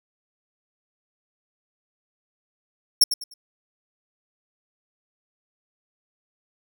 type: tone with echo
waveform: sawtooth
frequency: 5460 Hz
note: F8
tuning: 40 cents flat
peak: -8 dBFS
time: 3.01-3.04 s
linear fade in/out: 5 ms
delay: 100 ms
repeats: 3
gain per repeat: -11 dB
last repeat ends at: 3.34 s
effects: none